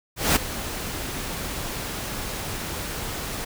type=noise with ADSR envelope; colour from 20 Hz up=pink; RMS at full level=-17 dBFS; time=0.16-3.45 s; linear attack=200 ms; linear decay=10 ms; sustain=-14 dB; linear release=11 ms; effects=none